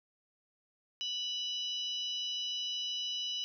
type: harmonic tone with a mistuned harmonic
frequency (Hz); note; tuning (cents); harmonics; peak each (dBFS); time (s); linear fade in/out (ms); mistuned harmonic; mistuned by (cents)
986; B5; -3; 3 / 4 / 5 / 6; -35 / -43 / -45 / -48; 1.01-3.44; 0; 5; +48
effects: none